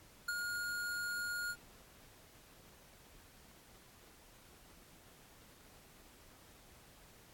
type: tone with ADSR envelope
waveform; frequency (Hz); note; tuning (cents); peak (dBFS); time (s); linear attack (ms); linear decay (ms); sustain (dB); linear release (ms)
square; 1428; F6; +38; -34; 0.28-1.56; 7; 31; -4; 56
effects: pink hiss -61 dBFS RMS until 7.33 s + AAC 64 kbps